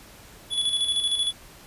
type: tone with tremolo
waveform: square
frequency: 3413 Hz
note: G#7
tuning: 47 cents sharp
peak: -21 dBFS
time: 0.5-1.33 s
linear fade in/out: 50 ms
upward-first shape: square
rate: 13 Hz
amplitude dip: 50%
effects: pink hiss -48 dBFS RMS until 1.66 s + resampled to 32000 Hz